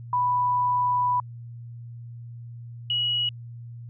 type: tone pair in turn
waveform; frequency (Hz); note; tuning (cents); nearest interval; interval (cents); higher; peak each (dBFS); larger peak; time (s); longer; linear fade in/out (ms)
sine; 987.8 / 2913; B5 / F#7; 0 / -28; octave + perfect fifth; 1872; second; -20 / -22; first; 0.13-1.2 / 2.9-3.29; first; 2
effects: added 118 Hz sine -37 dBFS peak until 3.89 s